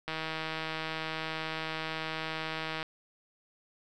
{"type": "click train", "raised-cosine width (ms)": 0.3, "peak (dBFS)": -19, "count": 438, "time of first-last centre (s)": [0.08, 2.828], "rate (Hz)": 159, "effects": []}